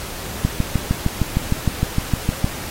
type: click train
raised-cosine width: 5 ms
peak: -4 dBFS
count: 14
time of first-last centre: 0.45-2.444 s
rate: 6.52 Hz
effects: pink hiss -31 dBFS RMS until 2.7 s + AAC 48 kbps